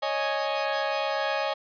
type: chord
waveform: sawtooth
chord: C# suspended second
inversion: none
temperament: equal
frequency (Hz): 554.4 / 622.3 / 830.6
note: C#5 / D#5 / G#5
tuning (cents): 0 / 0 / 0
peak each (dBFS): -26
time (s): 0.02-1.54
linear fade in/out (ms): 10
effects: resampled to 11025 Hz